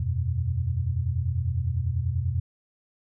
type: chord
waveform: sine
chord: E suspended second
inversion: none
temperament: equal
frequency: 82.41 / 92.5 / 123.47 Hz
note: E2 / F#2 / B2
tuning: 0 / 0 / 0 cents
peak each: -28 dBFS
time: 0-2.4 s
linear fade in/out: 5 ms
effects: none